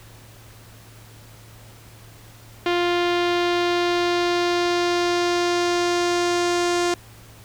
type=tone with low-pass filter sweep; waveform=sawtooth; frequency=350 Hz; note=F4; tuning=4 cents sharp; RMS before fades=-21 dBFS; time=2.66-6.94 s; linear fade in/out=2 ms; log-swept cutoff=3400 to 7100 Hz; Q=1.5; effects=added 111 Hz sine -46 dBFS peak until 7.44 s + pink hiss -48 dBFS RMS until 7.44 s